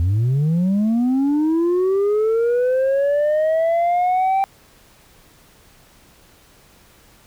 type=linear sweep; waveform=sine; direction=up; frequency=81.2 to 784 Hz; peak=-12 dBFS; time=0-4.44 s; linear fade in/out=0 ms; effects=tanh soft clip ceiling -14 dBFS + pink hiss -51 dBFS RMS until 7.26 s